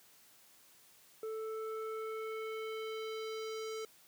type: tone with low-pass filter sweep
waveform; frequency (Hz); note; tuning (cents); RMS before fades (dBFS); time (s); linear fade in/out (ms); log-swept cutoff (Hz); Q
square; 440; A4; 0; -41; 1.23-3.85; 2; 900 to 6900; 1.6
effects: white hiss -63 dBFS RMS until 4.07 s + high-pass 80 Hz 12 dB/octave